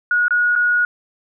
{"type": "tone with dropouts", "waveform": "sine", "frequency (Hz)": 1451, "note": "F#6", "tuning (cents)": -34, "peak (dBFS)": -13, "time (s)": [0.11, 0.85], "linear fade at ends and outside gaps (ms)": 2, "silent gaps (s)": [[0.282, 0.307], [0.554, 0.56]], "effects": []}